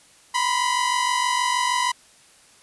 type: tone pair together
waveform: sawtooth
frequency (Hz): 970 / 1016.4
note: B5 / B5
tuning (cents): -31 / +49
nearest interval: minor second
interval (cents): 80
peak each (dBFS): -19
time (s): 0.34-1.92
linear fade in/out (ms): 10
effects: white hiss -53 dBFS RMS until 2.62 s + resampled to 24000 Hz